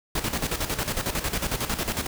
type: noise with tremolo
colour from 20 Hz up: pink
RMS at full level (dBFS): -26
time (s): 0.15-2.07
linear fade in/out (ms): 5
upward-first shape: square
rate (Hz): 11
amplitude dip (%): 65
effects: none